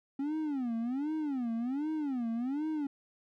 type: tone with vibrato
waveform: triangle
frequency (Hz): 267.5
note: C4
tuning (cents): +38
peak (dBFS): -29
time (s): 0.19-2.87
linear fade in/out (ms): 5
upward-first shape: sine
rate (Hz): 1.3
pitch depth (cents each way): 280
effects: none